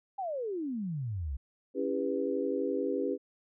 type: exponential sweep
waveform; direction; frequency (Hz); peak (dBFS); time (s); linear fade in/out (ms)
sine; down; 816 to 62; -32; 0.18-1.37; 10
type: chord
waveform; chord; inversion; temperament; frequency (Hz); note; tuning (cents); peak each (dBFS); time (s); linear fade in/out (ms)
sine; C# half-diminished seventh; none; equal with one note detuned; 277.2 / 329.6 / 401.2 / 493.9; C#4 / E4 / G4 / B4; 0 / 0 / +40 / 0; -34 / -37 / -33 / -34; 1.74-3.18; 50
effects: none